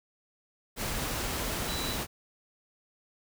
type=tone in noise; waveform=sine; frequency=3951 Hz; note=B7; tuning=in tune; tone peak=-37 dBFS; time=1.66-1.97 s; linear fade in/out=50 ms; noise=pink; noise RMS=-33 dBFS; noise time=0.76-2.07 s; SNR=-7 dB; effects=none